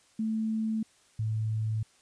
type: tone pair in turn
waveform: sine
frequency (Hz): 220 / 109.56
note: A3 / A2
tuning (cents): 0 / -7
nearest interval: octave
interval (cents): 1207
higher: first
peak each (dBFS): -27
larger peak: neither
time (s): 0.19-0.83 / 1.19-1.83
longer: neither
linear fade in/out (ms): 5
effects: white hiss -63 dBFS RMS until 2.01 s + resampled to 22050 Hz